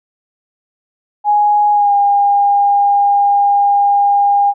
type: tone with pitch glide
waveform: sine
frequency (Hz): 830.6 to 808.4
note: G#5 to G#5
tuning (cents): 0 to -47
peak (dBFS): -8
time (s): 1.24-4.54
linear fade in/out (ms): 50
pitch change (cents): -47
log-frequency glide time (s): 1.72-1.93
effects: none